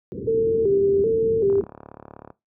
white low-pass noise, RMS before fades -31 dBFS, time 0.12-1.64 s, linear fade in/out 0 ms, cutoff 470 Hz, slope 96 dB/octave
sine tone with vibrato, 421.9 Hz, G#4, 27 cents sharp, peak -16 dBFS, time 0.27-1.61 s, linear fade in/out 10 ms, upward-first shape square, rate 1.3 Hz, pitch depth 110 cents each way
click train, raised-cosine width 1 ms, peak -25 dBFS, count 30, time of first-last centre 1.5-2.303 s, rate 36.1 Hz
effects noise-tail reverb RT60 0.2 s tail -20 dB re dry + high-pass 80 Hz 12 dB/octave

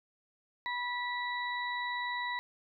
harmonic tone, 978 Hz, B5, 17 cents flat, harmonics 1 / 2 / 4, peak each -36 / -36 / -42 dBFS, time 0.66-2.39 s, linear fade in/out 0 ms, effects none

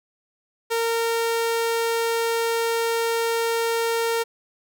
sawtooth tone, 460 Hz, A#4, 23 cents flat, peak -17 dBFS, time 0.7-4.24 s, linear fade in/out 20 ms, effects none

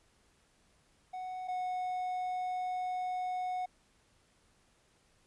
triangle tone pair in turn, 740 / 733.2 Hz, F#5 / F#5, 0 / -16 cents, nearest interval unison, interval 16 cents, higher first, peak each -36 / -31 dBFS, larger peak second, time 1.13-1.48 / 1.48-3.66 s, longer second, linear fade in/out 10 ms, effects pink hiss -69 dBFS RMS until 5.26 s + resampled to 24000 Hz

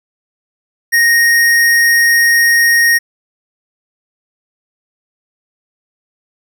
square tone, 1864 Hz, A#6, 1 cent flat, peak -8 dBFS, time 0.92-2.99 s, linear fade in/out 20 ms, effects none

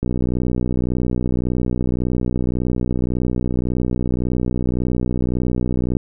click train, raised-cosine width 3 ms, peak -8 dBFS, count 368, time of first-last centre 0.03-5.969 s, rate 61.8 Hz, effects none

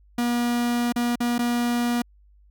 45% pulse tone with dropouts, 240 Hz, B3, 49 cents flat, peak -21 dBFS, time 0.18-2.02 s, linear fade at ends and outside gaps 5 ms, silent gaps 0.924-0.96 / 1.157-1.203 / 1.382-1.39 s, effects added 50 Hz sine -52 dBFS peak until 2.5 s

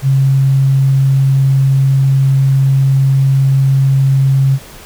sine tone, 135.3 Hz, C#3, 42 cents flat, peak -7 dBFS, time 0.02-4.59 s, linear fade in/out 50 ms, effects pink hiss -35 dBFS RMS until 4.85 s

